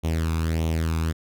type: tone with flanger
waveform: sawtooth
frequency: 81 Hz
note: E2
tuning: 30 cents flat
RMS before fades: -24 dBFS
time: 0.03-1.13 s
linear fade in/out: 20 ms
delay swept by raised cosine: 0.31 to 0.82 ms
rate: 1.6 Hz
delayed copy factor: +0.7
effects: none